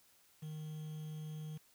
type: tone with quantisation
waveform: triangle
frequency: 154.6 Hz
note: D#3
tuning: 11 cents flat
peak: -40 dBFS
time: 0.42-1.58 s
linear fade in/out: 10 ms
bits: 10
effects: white hiss -68 dBFS RMS until 1.74 s